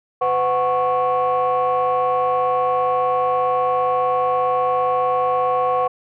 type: tone cluster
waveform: sine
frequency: 505 / 740 / 1102 Hz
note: B4 / F#5 / C#6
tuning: +39 / 0 / -11 cents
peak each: -19 dBFS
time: 0.21-5.88 s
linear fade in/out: 10 ms
effects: tanh soft clip ceiling -11 dBFS